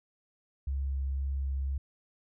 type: tone with vibrato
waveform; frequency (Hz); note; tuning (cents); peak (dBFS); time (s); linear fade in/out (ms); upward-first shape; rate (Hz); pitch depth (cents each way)
sine; 68; C#2; -33; -29; 0.67-1.78; 5; sine; 2; 10
effects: none